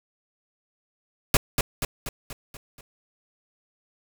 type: noise with echo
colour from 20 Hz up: pink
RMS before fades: -17 dBFS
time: 1.34-1.37 s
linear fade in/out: 2 ms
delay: 240 ms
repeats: 6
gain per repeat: -5 dB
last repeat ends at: 2.81 s
effects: none